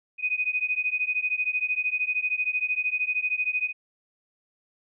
sine beating tone pair, 2489 / 2502 Hz, D#7 / D#7, 0 / +9 cents, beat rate 13 Hz, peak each -27 dBFS, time 0.18-3.73 s, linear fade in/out 50 ms, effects none

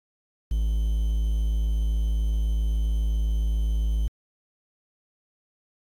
triangle tone with quantisation, 53.7 Hz, A1, 41 cents flat, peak -19 dBFS, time 0.51-4.08 s, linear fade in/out 5 ms, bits 8, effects AAC 64 kbps

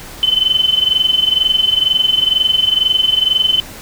sine tone with amplitude modulation, 3049 Hz, G7, 49 cents flat, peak -7 dBFS, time 0.23-3.6 s, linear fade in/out 0 ms, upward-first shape sine, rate 22.1 Hz, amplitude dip 80%, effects pink hiss -33 dBFS RMS until 3.81 s

